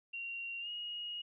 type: tone with pitch glide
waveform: sine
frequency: 2757 to 2879 Hz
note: F7 to F#7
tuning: -23 to -48 cents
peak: -39 dBFS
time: 0.13-1.22 s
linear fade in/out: 10 ms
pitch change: +75 cents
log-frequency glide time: 0.6-0.69 s
effects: none